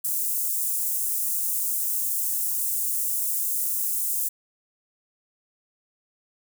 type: high-pass noise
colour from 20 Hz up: white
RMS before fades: -26 dBFS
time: 0.04-4.29 s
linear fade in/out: 10 ms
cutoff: 7900 Hz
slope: 24 dB/octave
effects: none